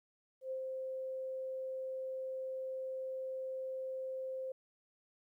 sine tone with ADSR envelope, 523.3 Hz, C5, in tune, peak -36 dBFS, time 0.41-4.52 s, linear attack 100 ms, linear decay 91 ms, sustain -2 dB, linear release 4 ms, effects 13-bit

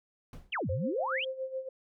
brown noise with exponential decay, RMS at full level -39 dBFS, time 0.33-0.57 s, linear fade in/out 2 ms, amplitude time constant 51 ms
sine exponential two-way sweep, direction down then up, 3374 to 79.3 to 3374 Hz, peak -30 dBFS, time 0.52-1.25 s, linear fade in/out 10 ms, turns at 0.7 s
sine tone with tremolo, 525 Hz, C5, 6 cents sharp, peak -31 dBFS, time 0.69-1.69 s, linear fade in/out 5 ms, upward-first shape sine, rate 7.1 Hz, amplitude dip 75%
effects none

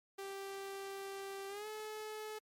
sawtooth tone with pitch glide, 392 to 430 Hz, G4 to A4, 0 to -40 cents, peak -39 dBFS, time 0.18-2.39 s, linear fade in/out 10 ms, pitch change +160 cents, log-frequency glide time 1.48-1.67 s, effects MP3 64 kbps

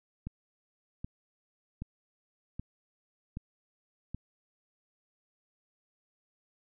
click train, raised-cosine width 5 ms, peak -25 dBFS, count 6, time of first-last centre 0.27-4.146 s, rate 1.29 Hz, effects none

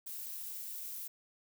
violet noise with high-pass filter sweep, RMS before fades -43 dBFS, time 0.06-1.08 s, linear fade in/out 10 ms, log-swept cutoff 460 to 250 Hz, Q 1.9, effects none

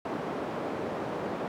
white band-pass noise, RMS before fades -34 dBFS, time 0.05-1.48 s, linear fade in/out 2 ms, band 170 to 680 Hz, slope 12 dB/octave, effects none

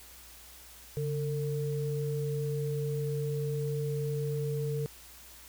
sine tone pair together, 142.34 / 450.9 Hz, C#3 / A4, +46 / +42 cents, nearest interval octave + minor sixth, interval 1996 cents, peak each -31 / -34 dBFS, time 0.97-4.86 s, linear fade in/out 0 ms, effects added 60 Hz sine -57 dBFS peak until 5.48 s + white hiss -52 dBFS RMS until 5.48 s

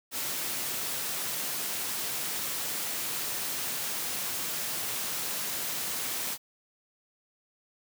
white high-pass noise, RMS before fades -33 dBFS, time 0.11-6.38 s, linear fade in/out 50 ms, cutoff 100 Hz, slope 24 dB/octave, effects none

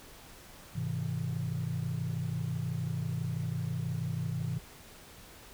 sine chord, Ab augmented, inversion none, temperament just, 103.83 / 129.78 / 162.23 Hz, Ab2 / C3 / E3, 0 / -14 / -27 cents, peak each -36 / -34 / -34 dBFS, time 0.75-4.59 s, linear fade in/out 10 ms, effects tanh soft clip ceiling -25 dBFS + pink hiss -52 dBFS RMS until 5.53 s

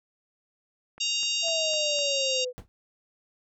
click train, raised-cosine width 0.5 ms, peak -32 dBFS, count 5, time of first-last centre 0.98-1.988 s, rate 3.97 Hz
harmonic tone, 932.3 Hz, A#5, in tune, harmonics 3 / 4 / 5 / 6 / 7 / 8, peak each -29 / -31 / -33 / -35 / -36 / -37 dBFS, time 1-2.45 s, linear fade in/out 10 ms
sine exponential sweep, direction down, 676 to 494.7 Hz, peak -29 dBFS, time 1.42-2.53 s, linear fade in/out 50 ms
brown noise with exponential decay, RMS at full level -32 dBFS, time 2.58-2.68 s, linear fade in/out 0 ms, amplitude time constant 21 ms
effects none

